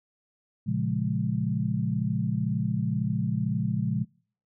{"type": "chord", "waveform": "sine", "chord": "Bb minor seventh", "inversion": "none", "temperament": "equal", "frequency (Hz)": [116.54, 138.59, 174.61, 207.7], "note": ["Bb2", "Db3", "F3", "Ab3"], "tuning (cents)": [0, 0, 0, 0], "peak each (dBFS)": -30, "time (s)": [0.66, 4.05], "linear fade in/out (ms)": 20, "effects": ["noise-tail reverb RT60 0.5 s tail -26 dB re dry"]}